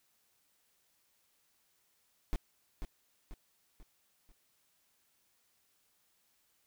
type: noise with echo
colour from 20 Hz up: brown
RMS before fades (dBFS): -31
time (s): 2.33-2.36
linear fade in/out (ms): 0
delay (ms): 490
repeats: 4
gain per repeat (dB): -7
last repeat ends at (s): 4.32
effects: white hiss -74 dBFS RMS until 6.66 s